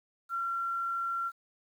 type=tone with quantisation; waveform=sine; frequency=1367 Hz; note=F6; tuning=37 cents flat; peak=-30 dBFS; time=0.29-1.32 s; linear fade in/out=50 ms; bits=10; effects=none